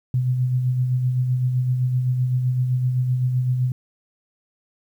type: tone with tremolo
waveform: sine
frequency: 126.5 Hz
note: B2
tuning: 42 cents sharp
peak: -16 dBFS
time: 0.14-3.72 s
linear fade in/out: 2 ms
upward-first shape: sine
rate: 7.8 Hz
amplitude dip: 40%
effects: 9-bit